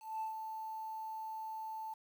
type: tone with ADSR envelope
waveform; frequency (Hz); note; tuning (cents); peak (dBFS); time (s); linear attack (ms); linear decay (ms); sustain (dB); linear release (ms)
sine; 880; A5; 0; -34; 0-1.94; 210; 120; -6; 7
effects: tanh soft clip ceiling -33 dBFS + 10-bit